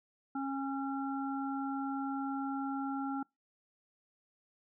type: harmonic tone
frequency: 272.9 Hz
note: C#4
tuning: 27 cents flat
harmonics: 1 / 3 / 5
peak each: -35 / -40 / -42 dBFS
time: 0.35-3.23 s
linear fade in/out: 5 ms
effects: noise-tail reverb RT60 0.2 s tail -26 dB re dry